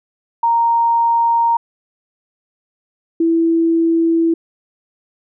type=tone pair in turn; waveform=sine; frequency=930 / 330.6 Hz; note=A#5 / E4; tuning=-4 / +5 cents; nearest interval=octave + tritone; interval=1791 cents; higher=first; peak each=-11 dBFS; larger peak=neither; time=0.43-1.57 / 3.2-4.34 s; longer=neither; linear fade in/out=5 ms; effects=none